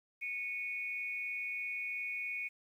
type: tone pair together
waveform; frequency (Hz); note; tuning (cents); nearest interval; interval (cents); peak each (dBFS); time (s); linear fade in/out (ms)
sine; 2211 / 2468; C#7 / D#7; -5 / -15; major second; 190; -39 / -39; 0.21-2.49; 20
effects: 11-bit